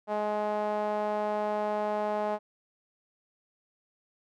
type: tone with band-pass filter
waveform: sawtooth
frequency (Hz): 210.3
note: G#3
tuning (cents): +22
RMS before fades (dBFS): -30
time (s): 0.07-2.39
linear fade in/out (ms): 50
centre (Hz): 730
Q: 3
effects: none